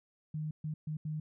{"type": "tone bursts at uneven times", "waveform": "sine", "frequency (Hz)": 154, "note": "D#3", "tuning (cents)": -17, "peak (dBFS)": -34, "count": 4, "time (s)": [[0.34, 0.51], [0.64, 0.74], [0.87, 0.97], [1.05, 1.2]], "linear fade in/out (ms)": 5, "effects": []}